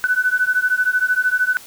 sine beating tone pair, 1492 / 1505 Hz, F#6 / F#6, +14 / +29 cents, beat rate 13 Hz, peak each -18 dBFS, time 0.04-1.57 s, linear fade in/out 0 ms, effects white hiss -41 dBFS RMS until 1.66 s

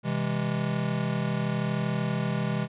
square chord, C augmented, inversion none, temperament just, 130.81 / 163.52 / 204.4 Hz, C3 / E3 / G#3, 0 / -14 / -27 cents, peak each -31 dBFS, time 0.03-2.68 s, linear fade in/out 50 ms, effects resampled to 8000 Hz

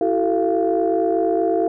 sine tone cluster, 331.9 / 380.3 / 444.9 / 689 Hz, E4 / F#4 / A4 / F5, +12 / +48 / +19 / -24 cents, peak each -21 dBFS, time 0.01-1.68 s, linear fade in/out 2 ms, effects tanh soft clip ceiling -8 dBFS

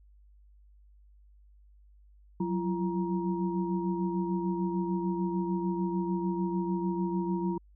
sine tone cluster, 182.8 / 189.5 / 340.4 / 942 Hz, F#3 / F#3 / F4 / A#5, -21 / +42 / -44 / +18 cents, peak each -31 / -36 / -32 / -38 dBFS, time 2.4-7.58 s, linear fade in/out 5 ms, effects added 50 Hz sine -55 dBFS peak until 7.75 s

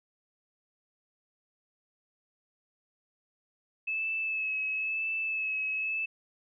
sine tone with vibrato, 2602 Hz, E7, 23 cents flat, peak -29 dBFS, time 3.87-6.06 s, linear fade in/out 10 ms, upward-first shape sine, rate 0.99 Hz, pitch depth 25 cents each way, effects none

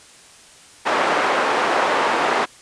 white band-pass noise, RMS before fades -19 dBFS, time 0.85-2.46 s, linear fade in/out 20 ms, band 420 to 1200 Hz, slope 12 dB/octave, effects white hiss -46 dBFS RMS until 2.61 s + resampled to 22050 Hz

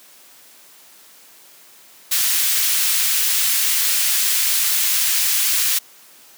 white high-pass noise, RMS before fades -18 dBFS, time 2.11-5.79 s, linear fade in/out 10 ms, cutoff 1900 Hz, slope 12 dB/octave, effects white hiss -47 dBFS RMS until 6.37 s + high-pass 200 Hz 12 dB/octave

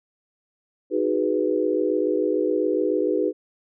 sine chord, G# minor seventh, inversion second, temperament equal with one note detuned, 311.1 / 370 / 417 / 493.9 Hz, D#4 / F#4 / G#4 / B4, 0 / 0 / +7 / 0 cents, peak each -25 dBFS, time 0.9-3.33 s, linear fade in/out 50 ms, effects none

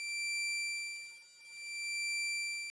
sawtooth tone with tremolo, 2349 Hz, D7, in tune, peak -30 dBFS, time 0-2.7 s, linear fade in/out 0 ms, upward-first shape sine, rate 0.57 Hz, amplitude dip 95%, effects resampled to 22050 Hz + 10-bit

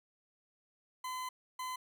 40% pulse tone bursts at uneven times, 1019 Hz, C6, 46 cents flat, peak -37 dBFS, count 2, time 1.04-1.29 / 1.59-1.76 s, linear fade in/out 5 ms, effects none

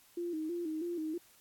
sine tone with vibrato, 329.6 Hz, E4, in tune, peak -34 dBFS, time 0.17-1.18 s, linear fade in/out 5 ms, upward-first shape square, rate 3.1 Hz, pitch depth 87 cents each way, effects white hiss -63 dBFS RMS until 1.4 s + AAC 64 kbps

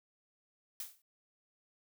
blue noise with exponential decay, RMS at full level -38 dBFS, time 0.8-1.02 s, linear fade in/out 2 ms, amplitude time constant 47 ms, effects none

